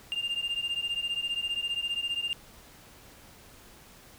sine beating tone pair, 2794 / 2809 Hz, F7 / F7, 0 / +9 cents, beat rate 15 Hz, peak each -30 dBFS, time 0.12-2.33 s, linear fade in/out 0 ms, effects tanh soft clip ceiling -26 dBFS + pink hiss -53 dBFS RMS until 4.18 s

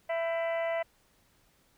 harmonic tone with a mistuned harmonic, 332.4 Hz, E4, 15 cents sharp, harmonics 2 / 3 / 4 / 5 / 6 / 7 / 8 / 9, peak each -29 / -42 / -46 / -48 / -38 / -47 / -51 / -52 dBFS, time 0.09-0.83 s, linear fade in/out 10 ms, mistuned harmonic 5, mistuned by -94 cents, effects pink hiss -67 dBFS RMS until 1.77 s

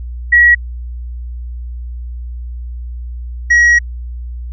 sine / triangle tone pair in turn, 1917 / 1906 Hz, A#6 / A#6, +48 / +38 cents, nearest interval unison, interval 10 cents, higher first, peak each -4 dBFS, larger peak neither, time 0.32-0.55 / 3.5-3.79 s, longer second, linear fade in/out 10 ms, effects added 60 Hz sine -22 dBFS peak until 4.52 s + resampled to 16000 Hz

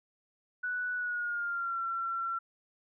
sine tone with pitch glide, 1480 to 1357.2 Hz, F#6 to F6, 0 to -50 cents, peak -31 dBFS, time 0.63-2.39 s, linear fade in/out 10 ms, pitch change -150 cents, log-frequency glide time 0.95-1.8 s, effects none

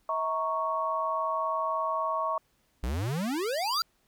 sine chord, A# diminished, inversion second, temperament equal with one note detuned, 643.1 / 932.3 / 1108.7 Hz, E5 / A#5 / C#6, -43 / 0 / 0 cents, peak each -32 / -34 / -29 dBFS, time 0.09-2.38 s, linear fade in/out 2 ms
square exponential sweep, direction up, 54.5 to 1401 Hz, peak -29 dBFS, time 2.83-3.82 s, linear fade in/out 5 ms
triangle tone with exponential growth, 4747 Hz, D8, 18 cents sharp, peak -25 dBFS, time 3.13-3.82 s, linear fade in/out 0 ms, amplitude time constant 150 ms
effects pink hiss -70 dBFS RMS until 4.07 s

